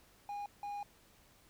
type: tone bursts at uneven times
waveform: triangle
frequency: 817 Hz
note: G#5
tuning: 29 cents flat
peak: -37 dBFS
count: 2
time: 0.29-0.46 / 0.63-0.83 s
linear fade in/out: 2 ms
effects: pink hiss -65 dBFS RMS until 1.49 s